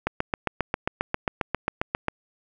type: click train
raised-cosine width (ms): 0.5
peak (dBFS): -8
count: 16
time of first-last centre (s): 0.07-2.083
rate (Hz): 7.45
effects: none